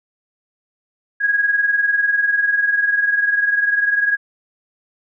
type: tone pair together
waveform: sine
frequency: 1648.9 / 1669 Hz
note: G#6 / G#6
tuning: -13 / +8 cents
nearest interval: unison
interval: 21 cents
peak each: -15 / -21 dBFS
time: 1.2-4.17 s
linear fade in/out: 20 ms
effects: none